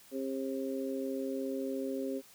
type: harmonic tone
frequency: 133.8 Hz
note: C3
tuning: 39 cents sharp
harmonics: 2 / 3 / 4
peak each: -36 / -38 / -39 dBFS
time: 0.11-2.22 s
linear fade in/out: 50 ms
effects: white hiss -58 dBFS RMS until 2.34 s